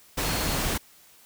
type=tone in noise; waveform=sine; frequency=4295 Hz; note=C8; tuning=44 cents sharp; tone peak=-37 dBFS; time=0.25-0.55 s; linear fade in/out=10 ms; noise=pink; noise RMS=-27 dBFS; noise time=0.17-0.78 s; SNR=-13 dB; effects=white hiss -55 dBFS RMS until 1.25 s